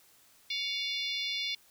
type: harmonic tone with a mistuned harmonic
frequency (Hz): 698.5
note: F5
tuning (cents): 0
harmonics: 3 / 4 / 5 / 6 / 7 / 8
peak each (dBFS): -37 / -43 / -35 / -39 / -41 / -47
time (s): 0.5-1.55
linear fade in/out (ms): 5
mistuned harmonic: 3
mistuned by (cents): +110
effects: white hiss -62 dBFS RMS until 1.7 s